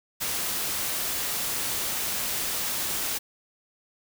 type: noise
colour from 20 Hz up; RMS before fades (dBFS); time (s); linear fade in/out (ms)
white; -29; 0.2-3.19; 20
effects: none